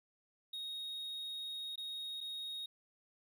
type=tone with dropouts; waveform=triangle; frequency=3746 Hz; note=A#7; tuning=8 cents sharp; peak=-39 dBFS; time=0.53-2.66 s; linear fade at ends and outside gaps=5 ms; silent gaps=1.758-1.777 / 2.206-2.21 s; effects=none